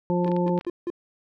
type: harmonic tone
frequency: 176.7 Hz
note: F3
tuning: 21 cents sharp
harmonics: 1 / 2 / 3 / 5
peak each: -23 / -26 / -28 / -30 dBFS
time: 0.1-0.59 s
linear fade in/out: 0 ms
type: clicks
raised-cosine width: 0.3 ms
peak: -25 dBFS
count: 8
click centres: 0.246 / 0.279 / 0.317 / 0.365 / 0.48 / 0.578 / 0.611 / 0.649 s
type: tone bursts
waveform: triangle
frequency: 349.2 Hz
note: F4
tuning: in tune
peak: -23 dBFS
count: 4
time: 0.26-0.902 s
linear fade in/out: 2 ms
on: 33 ms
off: 170 ms
effects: none